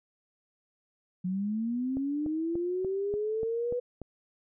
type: linear sweep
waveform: sine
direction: up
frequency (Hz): 178.4 to 493.9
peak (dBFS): -28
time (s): 1.24-3.8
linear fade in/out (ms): 10
type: click train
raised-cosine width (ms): 2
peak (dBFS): -26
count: 8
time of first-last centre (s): 1.97-4.017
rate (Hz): 3.42
effects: none